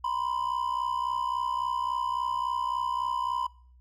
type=ring-modulated tone; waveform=triangle; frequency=998 Hz; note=B5; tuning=18 cents sharp; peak=-22 dBFS; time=0.04-3.47 s; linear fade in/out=5 ms; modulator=31.8 Hz; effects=noise-tail reverb RT60 0.5 s tail -21 dB re dry + added 62 Hz sine -53 dBFS peak until 3.8 s